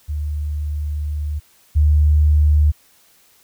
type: tone pair in turn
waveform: sine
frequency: 74.5 / 75.1 Hz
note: D2 / D2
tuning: +25 / +39 cents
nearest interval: unison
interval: 14 cents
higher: second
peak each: -20 / -10 dBFS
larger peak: second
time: 0.08-1.4 / 1.75-2.72 s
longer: first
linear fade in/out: 20 ms
effects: white hiss -54 dBFS RMS until 3.43 s